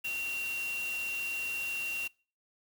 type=tone in noise; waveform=sine; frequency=2750 Hz; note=F7; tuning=27 cents flat; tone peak=-32 dBFS; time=0.04-2.08 s; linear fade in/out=10 ms; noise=white; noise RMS=-44 dBFS; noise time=0.04-2.08 s; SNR=+9 dB; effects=noise-tail reverb RT60 0.4 s tail -25 dB re dry